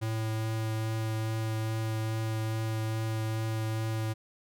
square tone with vibrato, 110.7 Hz, A2, 11 cents sharp, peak -30 dBFS, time 0.01-4.14 s, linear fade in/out 20 ms, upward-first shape triangle, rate 2.4 Hz, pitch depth 11 cents each way, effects none

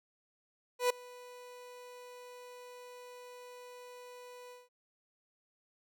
30% pulse tone with ADSR envelope, 493.9 Hz, B4, in tune, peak -22 dBFS, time 0.79-4.69 s, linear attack 110 ms, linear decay 6 ms, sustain -24 dB, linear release 180 ms, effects none

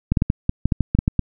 clicks, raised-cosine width 5 ms, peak -4 dBFS, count 12, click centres 0.12 / 0.172 / 0.221 / 0.301 / 0.494 / 0.656 / 0.722 / 0.807 / 0.95 / 0.989 / 1.079 / 1.193 s, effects none

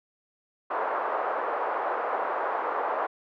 white band-pass noise, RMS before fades -29 dBFS, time 0.7-3.07 s, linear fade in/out 10 ms, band 450 to 1200 Hz, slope 24 dB/octave, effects none

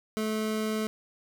25% pulse tone, 216.9 Hz, A3, 25 cents flat, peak -24 dBFS, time 0.17-0.87 s, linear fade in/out 0 ms, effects none

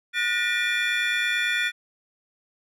triangle tone cluster, 1452 / 1803 / 1912 / 2394 / 3472 Hz, F#6 / A6 / A#6 / D7 / A7, -33 / +42 / +43 / +33 / -24 cents, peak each -26 / -27 / -28 / -26 / -28 dBFS, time 0.13-1.72 s, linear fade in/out 50 ms, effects none

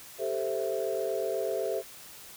sine chord, A minor seventh, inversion third, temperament equal, 392 / 440 / 523.3 / 659.3 Hz, G4 / A4 / C5 / E5, 0 / 0 / 0 / 0 cents, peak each -33 dBFS, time 0.18-1.83 s, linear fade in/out 50 ms, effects tanh soft clip ceiling -20 dBFS + white hiss -48 dBFS RMS until 2.36 s

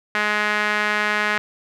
sawtooth tone with band-pass filter, 210 Hz, G#3, 19 cents sharp, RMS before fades -21 dBFS, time 0.15-1.38 s, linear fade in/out 0 ms, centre 1800 Hz, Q 2.2, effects none

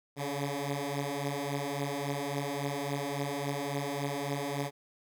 10% pulse beating tone pair, 139.5 / 143.1 Hz, C#3 / D3, +11 / -45 cents, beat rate 3.6 Hz, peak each -28 / -26 dBFS, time 0.16-4.71 s, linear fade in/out 50 ms, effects none

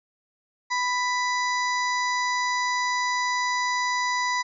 harmonic tone with a mistuned harmonic, 991 Hz, B5, 6 cents sharp, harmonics 1 / 2 / 4 / 5 / 6 / 7, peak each -25 / -27 / -36 / -36 / -37 / -42 dBFS, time 0.7-4.43 s, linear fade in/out 20 ms, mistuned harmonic 5, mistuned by -19 cents, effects none

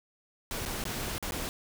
pink noise with dropouts, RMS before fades -35 dBFS, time 0.51-1.49 s, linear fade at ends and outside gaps 0 ms, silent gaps 0.653-0.66 / 0.839-0.853 / 1.181-1.226 / 1.309-1.321 s, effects none

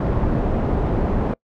pink low-pass noise, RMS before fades -20 dBFS, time 0-1.34 s, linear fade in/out 5 ms, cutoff 690 Hz, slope 12 dB/octave, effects noise-tail reverb RT60 0.1 s tail -26 dB re dry

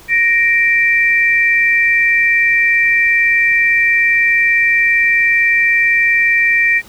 sine tone pair together, 1864.7 / 2347 Hz, A#6 / D7, 0 / -2 cents, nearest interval major third, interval 398 cents, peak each -12 dBFS, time 0.08-6.82 s, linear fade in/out 50 ms, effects pink hiss -41 dBFS RMS until 6.88 s

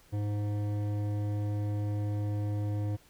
triangle tone with hard clipping, 103.6 Hz, G#2, 4 cents flat, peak -31 dBFS, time 0.12-2.97 s, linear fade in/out 20 ms, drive 16 dB, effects pink hiss -61 dBFS RMS until 3.09 s

